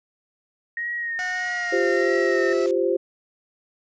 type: tone with vibrato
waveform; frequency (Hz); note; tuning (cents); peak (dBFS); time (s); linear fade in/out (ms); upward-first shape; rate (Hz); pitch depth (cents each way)
sine; 1864.7; A#6; 0; -25; 0.77-2.53; 2; sine; 1.6; 37
type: band-stop noise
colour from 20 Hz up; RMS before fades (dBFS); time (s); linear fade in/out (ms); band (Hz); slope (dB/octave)
white; -41; 1.19-2.71; 0; 120 to 900; 24
type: tone with pitch glide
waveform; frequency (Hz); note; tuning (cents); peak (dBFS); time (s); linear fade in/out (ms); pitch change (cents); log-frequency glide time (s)
20% pulse; 730 to 654.1; F#5 to E5; -24 to -14; -25; 1.19-2.66; 0; -190; 1.37-2.4
type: chord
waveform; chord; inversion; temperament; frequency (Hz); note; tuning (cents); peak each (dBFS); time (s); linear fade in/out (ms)
sine; F suspended second; none; equal; 349.2 / 392 / 523.3; F4 / G4 / C5; 0 / 0 / 0; -23; 1.72-2.97; 10
effects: resampled to 16000 Hz